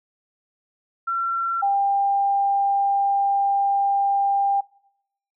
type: tone pair in turn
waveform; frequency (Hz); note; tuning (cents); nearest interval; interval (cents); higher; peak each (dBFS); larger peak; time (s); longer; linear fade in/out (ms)
sine; 1359 / 796.2; F6 / G5; -48 / +27; major sixth; 925; first; -21 / -17; second; 1.07-1.62 / 1.62-4.61; second; 10
effects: noise-tail reverb RT60 0.8 s tail -24 dB re dry